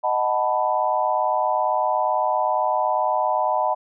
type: chord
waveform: sine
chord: B dominant seventh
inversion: first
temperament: equal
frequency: 622.3 / 740 / 880 / 987.8 Hz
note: D#5 / F#5 / A5 / B5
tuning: 0 / 0 / 0 / 0 cents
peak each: -24 dBFS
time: 0.03-3.75 s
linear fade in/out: 20 ms
effects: none